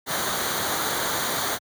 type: noise with comb filter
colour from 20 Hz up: pink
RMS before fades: -26 dBFS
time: 0.06-1.59 s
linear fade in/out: 50 ms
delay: 0.38 ms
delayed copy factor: -0.65
effects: high-pass 100 Hz 12 dB/octave